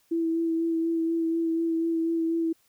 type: tone with vibrato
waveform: sine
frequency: 329.6 Hz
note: E4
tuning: in tune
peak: -23 dBFS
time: 0.11-2.53 s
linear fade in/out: 10 ms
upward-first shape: sine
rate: 4.1 Hz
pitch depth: 18 cents each way
effects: white hiss -66 dBFS RMS until 2.68 s